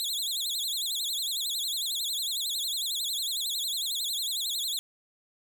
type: tone with vibrato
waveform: sawtooth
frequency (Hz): 3729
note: A#7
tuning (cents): 0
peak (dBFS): -26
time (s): 0-4.79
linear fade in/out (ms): 0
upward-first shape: sine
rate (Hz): 11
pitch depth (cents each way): 210
effects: none